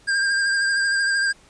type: tone with vibrato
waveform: square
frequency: 1600 Hz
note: G6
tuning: 35 cents sharp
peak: -19 dBFS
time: 0.07-1.33 s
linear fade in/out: 20 ms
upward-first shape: triangle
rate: 13 Hz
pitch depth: 30 cents each way
effects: pink hiss -53 dBFS RMS until 1.49 s + resampled to 22050 Hz